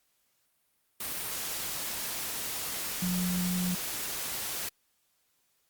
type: tone in noise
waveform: sine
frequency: 180 Hz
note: F#3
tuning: 47 cents flat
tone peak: -28 dBFS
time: 3.02-3.75 s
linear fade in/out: 5 ms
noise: white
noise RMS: -35 dBFS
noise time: 1-4.69 s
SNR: +4 dB
effects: white hiss -73 dBFS RMS until 5.69 s + Opus 48 kbps